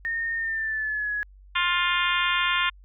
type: tone with pitch glide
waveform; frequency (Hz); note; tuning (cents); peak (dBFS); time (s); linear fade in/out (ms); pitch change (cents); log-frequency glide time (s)
sine; 1833 to 1680.9; A#6 to G#6; -30 to +20; -25; 0.05-1.23; 0; -150; 0.36-1.12
type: harmonic tone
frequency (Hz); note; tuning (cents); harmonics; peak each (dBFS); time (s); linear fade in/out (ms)
351.9; F4; +13; 3 / 4 / 5 / 6 / 7 / 8 / 9 / 10; -27 / -28 / -29 / -30 / -30 / -31 / -32 / -32; 1.55-2.7; 10
effects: added 48 Hz sine -47 dBFS peak until 2.84 s